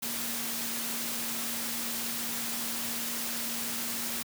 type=tone in noise; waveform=sine; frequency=233.1 Hz; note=A#3; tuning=in tune; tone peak=-42 dBFS; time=0.02-4.23 s; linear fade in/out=10 ms; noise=white; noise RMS=-34 dBFS; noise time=0.02-4.23 s; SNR=-11 dB; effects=high-pass 100 Hz 12 dB/octave